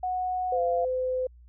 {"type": "tone with pitch glide", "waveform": "sine", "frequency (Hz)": [735, 693.7], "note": ["F#5", "F5"], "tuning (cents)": [-12, -12], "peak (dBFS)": -26, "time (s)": [0.03, 0.85], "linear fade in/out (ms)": 5, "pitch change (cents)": -100, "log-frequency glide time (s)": [0.54, 0.6]}
{"type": "tone", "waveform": "sine", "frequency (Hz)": 511, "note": "C5", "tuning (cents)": -41, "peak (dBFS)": -25, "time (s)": [0.52, 1.27], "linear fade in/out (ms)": 5}
{"effects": ["added 60 Hz sine -49 dBFS peak until 1.48 s"]}